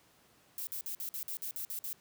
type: noise bursts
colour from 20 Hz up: violet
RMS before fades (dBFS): -39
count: 10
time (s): 0.58-1.93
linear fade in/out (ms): 0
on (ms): 90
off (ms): 50
effects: pink hiss -65 dBFS RMS until 2 s + high-pass 100 Hz 12 dB/octave